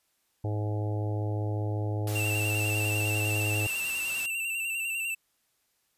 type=harmonic tone; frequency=105.3 Hz; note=G#2; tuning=24 cents sharp; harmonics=1 / 3 / 4 / 5 / 6 / 7 / 8; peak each=-28 / -38 / -40 / -42 / -44 / -45 / -46 dBFS; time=0.44-3.67 s; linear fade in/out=5 ms
type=noise; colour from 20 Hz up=white; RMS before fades=-39 dBFS; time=2.07-4.26 s; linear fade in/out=2 ms
type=tone with vibrato; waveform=square; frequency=2705 Hz; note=E7; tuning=44 cents sharp; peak=-30 dBFS; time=2.15-5.15 s; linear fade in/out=10 ms; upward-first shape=square; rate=10 Hz; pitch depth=37 cents each way
effects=white hiss -73 dBFS RMS until 5.97 s + resampled to 32000 Hz